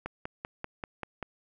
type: click train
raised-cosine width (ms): 0.5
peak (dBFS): -20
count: 7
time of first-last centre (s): 0.06-1.227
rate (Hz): 5.14
effects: none